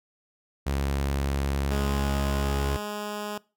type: tone with vibrato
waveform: sawtooth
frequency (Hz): 69.3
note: C#2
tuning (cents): 0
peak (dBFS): -21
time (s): 0.66-2.77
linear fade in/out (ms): 10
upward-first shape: square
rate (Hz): 18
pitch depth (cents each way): 9
type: tone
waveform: 10% pulse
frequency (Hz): 208.4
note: G#3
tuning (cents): +6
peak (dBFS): -23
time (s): 1.71-3.38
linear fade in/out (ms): 5
effects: noise-tail reverb RT60 0.3 s tail -22 dB re dry